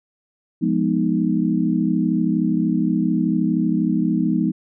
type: chord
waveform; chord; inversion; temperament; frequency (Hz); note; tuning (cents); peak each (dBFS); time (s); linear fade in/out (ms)
sine; F half-diminished seventh; none; equal; 174.61 / 207.7 / 246.9 / 311.1; F3 / Ab3 / Cb4 / Eb4; 0 / 0 / 0 / 0; -22; 0.61-4.52; 20
effects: none